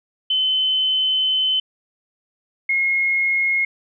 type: tone pair in turn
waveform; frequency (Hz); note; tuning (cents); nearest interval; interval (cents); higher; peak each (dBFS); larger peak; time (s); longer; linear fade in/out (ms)
sine; 3050 / 2157; G7 / C#7; -48 / -48; tritone; 600; first; -16; neither; 0.3-1.6 / 2.69-3.65; first; 5
effects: none